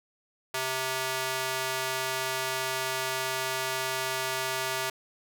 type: tone with high-pass filter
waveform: square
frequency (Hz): 130.81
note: C3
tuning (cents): 0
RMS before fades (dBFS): -31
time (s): 0.54-4.9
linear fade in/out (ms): 5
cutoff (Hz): 720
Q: 0.53
effects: none